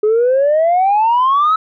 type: exponential sweep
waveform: sine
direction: up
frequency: 416.5 to 1311 Hz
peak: -8 dBFS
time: 0.03-1.56 s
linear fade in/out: 5 ms
effects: tanh soft clip ceiling -7 dBFS